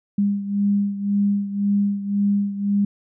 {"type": "beating tone pair", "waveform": "sine", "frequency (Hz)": [201.4, 203.3], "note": ["G3", "G#3"], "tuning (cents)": [47, -37], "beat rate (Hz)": 1.9, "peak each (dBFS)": [-19, -24], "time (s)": [0.18, 2.85], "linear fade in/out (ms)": 5, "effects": []}